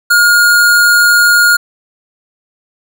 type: tone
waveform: square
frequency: 1426 Hz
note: F6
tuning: 36 cents sharp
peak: -6 dBFS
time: 0.1-1.57 s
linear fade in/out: 10 ms
effects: none